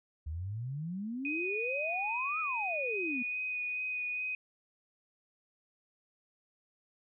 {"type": "exponential two-way sweep", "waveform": "sine", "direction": "up then down", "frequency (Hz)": [73, 1321, 233.3], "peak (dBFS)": -35, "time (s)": [0.26, 3.23], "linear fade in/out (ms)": 10, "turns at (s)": 2.4}
{"type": "tone with vibrato", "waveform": "sine", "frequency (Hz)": 2489, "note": "D#7", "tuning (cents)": 0, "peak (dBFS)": -33, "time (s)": [1.25, 4.35], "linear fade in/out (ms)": 2, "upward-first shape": "sine", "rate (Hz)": 2.4, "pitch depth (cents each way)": 16}
{"effects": []}